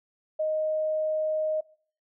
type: tone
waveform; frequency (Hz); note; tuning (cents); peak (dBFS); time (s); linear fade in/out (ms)
sine; 622.3; D#5; 0; -24; 0.39-1.61; 10
effects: noise-tail reverb RT60 0.5 s tail -22 dB re dry